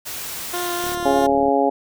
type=noise; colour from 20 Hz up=white; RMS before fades=-30 dBFS; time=0.05-0.96 s; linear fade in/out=20 ms
type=tone with vibrato; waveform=15% pulse; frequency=351.5 Hz; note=F4; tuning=11 cents sharp; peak=-17 dBFS; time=0.53-1.27 s; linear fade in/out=10 ms; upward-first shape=sine; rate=3.4 Hz; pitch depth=11 cents each way
type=click train; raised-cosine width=2 ms; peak=-21 dBFS; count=25; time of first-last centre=0.84-1.483 s; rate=37.3 Hz
type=harmonic tone; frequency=138.59 Hz; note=C#3; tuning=in tune; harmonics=2 / 3 / 4 / 5 / 6; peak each=-21 / -21 / -21 / -21 / -21 dBFS; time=1.05-1.7 s; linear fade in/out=10 ms
effects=none